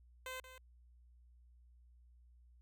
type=tone with echo; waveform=10% pulse; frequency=515 Hz; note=C5; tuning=28 cents flat; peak=-35 dBFS; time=0.26-0.4 s; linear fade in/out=2 ms; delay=180 ms; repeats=1; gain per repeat=-11 dB; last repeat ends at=0.58 s; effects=added 60 Hz sine -61 dBFS peak until 2.61 s